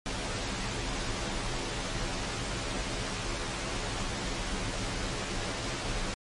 pink noise with comb filter, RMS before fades -33 dBFS, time 0.06-6.14 s, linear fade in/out 0 ms, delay 13 ms, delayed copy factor -0.95, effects low-pass 7000 Hz 12 dB/octave + MP3 48 kbps

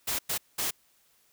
white noise bursts at uneven times, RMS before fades -30 dBFS, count 3, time 0.07-0.19 / 0.29-0.38 / 0.58-0.71 s, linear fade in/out 10 ms, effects white hiss -66 dBFS RMS until 1.32 s

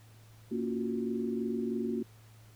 sine chord, Gb major seventh, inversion first, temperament just, 231.2 / 277.5 / 346.9 / 370 Hz, Bb3 / Db4 / F4 / Gb4, -14 / +2 / -12 / 0 cents, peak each -33 / -39 / -39 / -36 dBFS, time 0.51-2.03 s, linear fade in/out 10 ms, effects added 110 Hz sine -54 dBFS peak until 2.55 s + pink hiss -62 dBFS RMS until 2.55 s

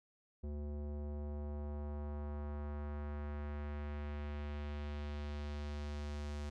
square tone with low-pass filter sweep, 73.42 Hz, D2, in tune, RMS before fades -42 dBFS, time 0.43-6.5 s, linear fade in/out 10 ms, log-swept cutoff 440 to 7100 Hz, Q 1.1, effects none

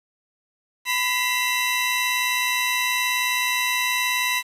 square tone cluster, 1003 / 1954 / 2073 / 2692 / 3934 Hz, B5 / B6 / C7 / E7 / B7, +26 / -19 / -17 / +36 / -7 cents, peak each -28 dBFS, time 0.85-4.43 s, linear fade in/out 50 ms, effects resampled to 32000 Hz + 8-bit

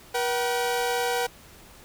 sawtooth tone pair together, 480.7 / 763 Hz, B4 / G5, -47 / -47 cents, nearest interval minor sixth, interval 800 cents, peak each -22 / -24 dBFS, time 0.14-1.27 s, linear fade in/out 10 ms, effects pink hiss -50 dBFS RMS until 1.84 s

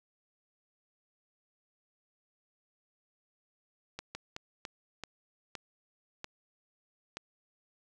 slowing click train, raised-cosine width 0.2 ms, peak -22 dBFS, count 8, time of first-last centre 3.99-7.17 s, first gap 160 ms, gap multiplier 1.34, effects none

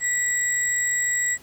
sine tone pair together, 1955 / 7677 Hz, B6 / A#8, -18 / +50 cents, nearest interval 2 octaves, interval 2368 cents, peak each -22 dBFS, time 0-1.38 s, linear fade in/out 50 ms, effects tanh soft clip ceiling -16 dBFS + pink hiss -50 dBFS RMS until 1.42 s

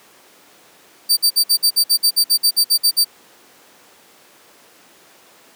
sawtooth tone bursts, 4638 Hz, D8, 22 cents flat, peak -8 dBFS, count 15, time 1.09-3.047 s, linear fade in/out 20 ms, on 81 ms, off 53 ms, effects pink hiss -48 dBFS RMS until 5.55 s + high-pass 300 Hz 12 dB/octave

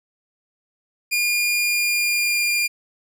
sawtooth tone with pitch glide, 2421 to 2404 Hz, D#7 to D7, -48 to +40 cents, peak -15 dBFS, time 1.11-2.68 s, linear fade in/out 20 ms, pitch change -12 cents, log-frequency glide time 1.56-2.49 s, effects none

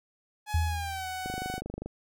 sawtooth tone with pitch glide, 843 to 746.7 Hz, G#5 to F#5, +26 to +16 cents, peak -30 dBFS, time 0.46-1.61 s, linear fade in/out 50 ms, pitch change -210 cents, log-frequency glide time 0.66-1.07 s
sine tone with exponential decay, 81.7 Hz, E2, 15 cents flat, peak -21 dBFS, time 0.54-1.37 s, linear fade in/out 5 ms, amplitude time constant 180 ms
click train, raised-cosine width 2 ms, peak -23 dBFS, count 16, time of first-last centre 1.26-1.86 s, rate 25 Hz
effects none

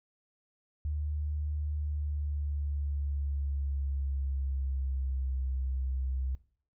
sine tone with pitch glide, 74.6 to 65.32 Hz, D2 to C2, +28 to -2 cents, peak -30 dBFS, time 0.85-6.35 s, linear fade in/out 0 ms, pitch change -230 cents, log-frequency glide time 1.74-5.38 s, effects noise-tail reverb RT60 0.5 s tail -18 dB re dry

